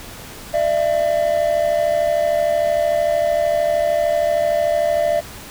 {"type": "tone pair together", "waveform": "triangle", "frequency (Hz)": [598, 671.2], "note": ["D5", "E5"], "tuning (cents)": [31, 31], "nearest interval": "major second", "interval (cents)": 200, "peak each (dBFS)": -16, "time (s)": [0.53, 5.21], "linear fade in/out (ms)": 20, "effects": ["pink hiss -36 dBFS RMS until 5.5 s"]}